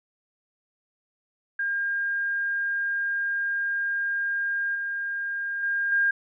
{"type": "tone with level steps", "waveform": "sine", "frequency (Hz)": 1610, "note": "G6", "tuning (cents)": 46, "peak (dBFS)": [-24, -27, -23, -19], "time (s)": [1.59, 6.11], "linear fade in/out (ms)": 5, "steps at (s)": [4.75, 5.63, 5.92], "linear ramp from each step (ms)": 2, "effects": []}